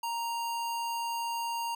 square tone, 932.3 Hz, A#5, in tune, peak -32 dBFS, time 0.03-1.75 s, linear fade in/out 5 ms, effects none

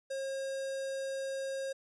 square tone with notch filter, 539 Hz, C#5, 49 cents flat, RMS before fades -37 dBFS, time 0.1-1.73 s, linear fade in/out 10 ms, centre 2400 Hz, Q 1.3, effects resampled to 22050 Hz

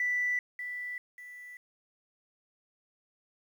sine tone with echo, 1975.5 Hz, B6, in tune, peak -26 dBFS, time 0-0.39 s, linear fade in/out 2 ms, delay 590 ms, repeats 2, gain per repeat -9 dB, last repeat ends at 1.57 s, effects tanh soft clip ceiling -22 dBFS + 10-bit

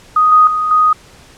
sine tone with level steps, 1246 Hz, D#6, 2 cents sharp, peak -7 / -4 / -13 / -7 dBFS, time 0.16-0.93 s, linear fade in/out 5 ms, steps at 0.32 / 0.47 / 0.71 s, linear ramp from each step 2 ms, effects pink hiss -42 dBFS RMS until 1.37 s + low-pass 9000 Hz 12 dB/octave

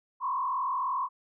sine tone with frequency modulation, 1046.5 Hz, C6, in tune, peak -27 dBFS, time 0.2-1.09 s, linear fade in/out 50 ms, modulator 43.2 Hz, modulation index 1.6, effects none

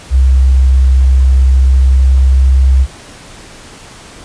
sine tone with pitch glide, 65.41 to 66.02 Hz, C2 to C2, 0 to +16 cents, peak -4 dBFS, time 0.1-2.87 s, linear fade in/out 50 ms, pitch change +16 cents, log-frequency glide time 1.65-2.59 s, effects pink hiss -34 dBFS RMS until 4.24 s + resampled to 22050 Hz

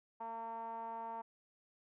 5% pulse tone with low-pass filter, 227.8 Hz, A#3, 40 cents flat, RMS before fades -44 dBFS, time 0.2-1.22 s, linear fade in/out 10 ms, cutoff 870 Hz, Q 8, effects none

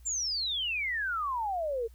sine exponential sweep, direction down, 7440 to 440 Hz, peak -29 dBFS, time 0.05-1.88 s, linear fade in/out 20 ms, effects added 60 Hz sine -50 dBFS peak until 1.94 s + white hiss -67 dBFS RMS until 1.94 s

